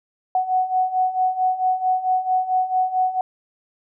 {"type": "beating tone pair", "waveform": "sine", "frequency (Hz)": [740, 744.5], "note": ["F#5", "F#5"], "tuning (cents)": [0, 11], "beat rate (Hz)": 4.5, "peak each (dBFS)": [-23, -19], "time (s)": [0.35, 3.21], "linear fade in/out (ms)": 2, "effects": []}